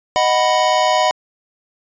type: chord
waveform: square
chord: B major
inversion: first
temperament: equal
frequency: 622.3 / 740 / 987.8 Hz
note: D#5 / F#5 / B5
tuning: 0 / 0 / 0 cents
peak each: -18 dBFS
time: 0.16-1.11 s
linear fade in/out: 0 ms
effects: resampled to 16000 Hz